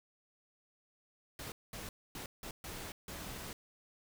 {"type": "noise bursts at uneven times", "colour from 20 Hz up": "pink", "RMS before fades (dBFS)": -45, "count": 6, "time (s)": [[1.39, 1.52], [1.73, 1.89], [2.15, 2.26], [2.43, 2.51], [2.64, 2.92], [3.08, 3.53]], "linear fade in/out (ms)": 2, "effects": []}